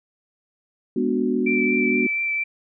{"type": "chord", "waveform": "sine", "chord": "G# half-diminished seventh", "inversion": "none", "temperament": "equal", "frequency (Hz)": [207.7, 246.9, 293.7, 370], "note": ["G#3", "B3", "D4", "F#4"], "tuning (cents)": [0, 0, 0, 0], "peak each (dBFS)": [-27, -22, -27, -24], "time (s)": [0.96, 2.07], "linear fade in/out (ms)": 5}
{"type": "tone with vibrato", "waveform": "sine", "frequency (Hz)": 2335, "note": "D7", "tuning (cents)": -11, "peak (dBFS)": -21, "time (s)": [1.46, 2.44], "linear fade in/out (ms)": 10, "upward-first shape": "triangle", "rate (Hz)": 4.3, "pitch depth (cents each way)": 15}
{"effects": []}